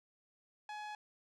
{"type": "tone with low-pass filter", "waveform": "sawtooth", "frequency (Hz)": 843, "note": "G#5", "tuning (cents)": 26, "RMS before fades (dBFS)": -45, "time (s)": [0.69, 0.95], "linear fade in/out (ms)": 2, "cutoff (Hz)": 4700, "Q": 0.51, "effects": []}